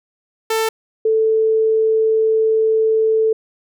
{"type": "tone pair in turn", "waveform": ["sawtooth", "sine"], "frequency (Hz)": [444.5, 441.2], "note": ["A4", "A4"], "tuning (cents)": [18, 5], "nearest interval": "unison", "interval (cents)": 13, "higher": "first", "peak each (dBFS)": -12, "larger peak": "neither", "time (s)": [[0.5, 0.69], [1.05, 3.33]], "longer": "second", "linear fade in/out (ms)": 5, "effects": []}